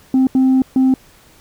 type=tone bursts at uneven times; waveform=sine; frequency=261.6 Hz; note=C4; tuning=in tune; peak=-7 dBFS; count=3; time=0.14-0.27 / 0.35-0.62 / 0.76-0.94 s; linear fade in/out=2 ms; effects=tanh soft clip ceiling -8 dBFS + pink hiss -48 dBFS RMS until 1.4 s